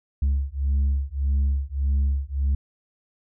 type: beating tone pair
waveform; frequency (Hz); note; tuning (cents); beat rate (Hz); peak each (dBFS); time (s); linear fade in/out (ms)
sine; 68.3 / 70; C#2 / C#2; -25 / +18; 1.7; -21; 0.22-2.55; 5
effects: tanh soft clip ceiling -17 dBFS